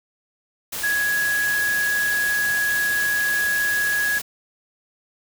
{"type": "tone in noise", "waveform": "sine", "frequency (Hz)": 1668, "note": "G#6", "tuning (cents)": 7, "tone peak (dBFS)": -19, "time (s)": [0.83, 4.19], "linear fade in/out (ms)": 10, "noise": "white", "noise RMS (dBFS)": -29, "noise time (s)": [0.72, 4.22], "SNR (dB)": 7, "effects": []}